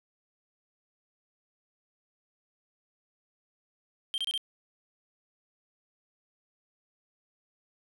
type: tone bursts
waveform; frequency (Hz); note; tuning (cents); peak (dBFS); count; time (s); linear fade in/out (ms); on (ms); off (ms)
triangle; 3162; G7; +14; -27; 4; 4.14-4.377; 0; 39; 27
effects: none